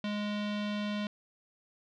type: tone with low-pass filter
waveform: square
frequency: 207.7 Hz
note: G#3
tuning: in tune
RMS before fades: -34 dBFS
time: 0.04-1.07 s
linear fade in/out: 2 ms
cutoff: 3500 Hz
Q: 2.4
effects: none